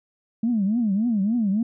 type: tone with vibrato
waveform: sine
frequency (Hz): 215.9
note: A3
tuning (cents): -33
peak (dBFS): -18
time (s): 0.43-1.63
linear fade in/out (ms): 5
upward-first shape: triangle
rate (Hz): 3.5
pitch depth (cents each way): 250
effects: tanh soft clip ceiling -14 dBFS